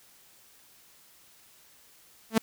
sawtooth tone with exponential growth, 222.9 Hz, A3, 23 cents sharp, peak -13 dBFS, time 2.3-2.38 s, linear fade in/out 5 ms, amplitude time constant 16 ms, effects white hiss -58 dBFS RMS until 2.42 s

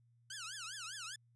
10% pulse tone with vibrato, 1480 Hz, F#6, in tune, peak -35 dBFS, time 0.3-1.16 s, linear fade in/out 5 ms, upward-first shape triangle, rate 5 Hz, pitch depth 300 cents each way, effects added 118 Hz sine -67 dBFS peak until 1.35 s + resampled to 22050 Hz

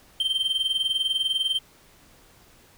triangle tone with tremolo, 3136 Hz, G7, in tune, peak -17 dBFS, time 0.2-1.59 s, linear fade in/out 2 ms, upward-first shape triangle, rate 20 Hz, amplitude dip 85%, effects pink hiss -55 dBFS RMS until 2.77 s

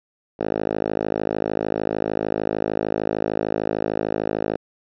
5% pulse tone with band-pass filter, 53.3 Hz, G#1, 46 cents sharp, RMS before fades -24 dBFS, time 0.39-4.57 s, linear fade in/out 10 ms, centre 470 Hz, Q 1, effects resampled to 11025 Hz

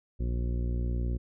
harmonic tone, 59.5 Hz, A#1, 36 cents sharp, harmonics 1 / 2 / 3 / 4 / 5 / 6 / 7 / 8 / 9, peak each -28 / -35 / -43 / -41 / -48 / -44 / -55 / -56 / -53 dBFS, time 0.19-1.18 s, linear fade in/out 20 ms, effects none

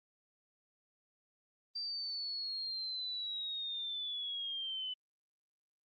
sine linear sweep, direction down, 4699 to 2998 Hz, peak -37 dBFS, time 1.75-4.94 s, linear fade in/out 10 ms, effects Opus 24 kbps

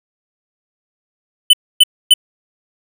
square tone bursts, 3005 Hz, F#7, 26 cents sharp, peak -4 dBFS, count 3, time 1.5-2.139 s, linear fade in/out 5 ms, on 33 ms, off 270 ms, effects none

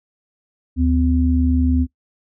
sine tone pair together, 75.54 / 254.5 Hz, D2 / C4, +49 / -48 cents, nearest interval octave + major sixth, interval 2103 cents, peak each -16 / -17 dBFS, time 0.76-1.87 s, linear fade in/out 50 ms, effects noise-tail reverb RT60 0.1 s tail -19 dB re dry

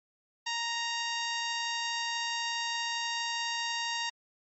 10% pulse tone, 932.3 Hz, A#5, in tune, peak -22 dBFS, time 0.46-4.1 s, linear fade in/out 10 ms, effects MP3 32 kbps

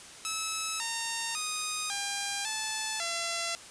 5% pulse tone with pitch steps, 1300 / 918 / 1242 / 802 / 873 / 678 Hz, E6 / A#5 / D#6 / G5 / A5 / E5, -24 / -27 / -3 / +39 / -14 / +49 cents, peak -19 dBFS, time 0.25-3.55 s, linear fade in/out 0 ms, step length 550 ms, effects white hiss -48 dBFS RMS until 3.7 s + resampled to 22050 Hz

